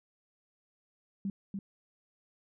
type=tone with echo; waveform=sine; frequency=196.7 Hz; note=G3; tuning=6 cents sharp; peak=-31 dBFS; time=1.25-1.3 s; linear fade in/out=2 ms; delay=290 ms; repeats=1; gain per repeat=-3 dB; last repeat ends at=1.59 s; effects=none